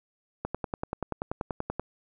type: click train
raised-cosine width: 1 ms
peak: -16 dBFS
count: 15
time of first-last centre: 0.45-1.796 s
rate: 10.4 Hz
effects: none